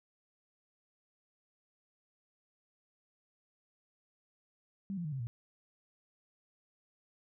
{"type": "tone with pitch steps", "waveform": "sine", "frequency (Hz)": [196, 172.61, 152.01, 133.87, 117.9], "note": ["G3", "F3", "D#3", "C3", "A#2"], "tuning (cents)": [0, -20, -40, 40, 20], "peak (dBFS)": -35, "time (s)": [4.9, 5.27], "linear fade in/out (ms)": 0, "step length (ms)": 74, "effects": []}